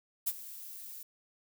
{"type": "noise with ADSR envelope", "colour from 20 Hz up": "violet", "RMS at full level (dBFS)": -29, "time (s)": [0.26, 1.03], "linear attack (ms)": 17, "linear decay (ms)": 44, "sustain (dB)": -17, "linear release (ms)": 4, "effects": []}